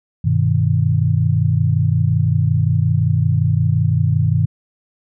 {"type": "chord", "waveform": "sine", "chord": "G augmented", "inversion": "none", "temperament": "equal", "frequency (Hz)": [98, 123.47, 155.56], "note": ["G2", "B2", "D#3"], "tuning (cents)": [0, 0, 0], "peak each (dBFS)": -17, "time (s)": [0.24, 4.46], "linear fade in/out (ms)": 10, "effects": []}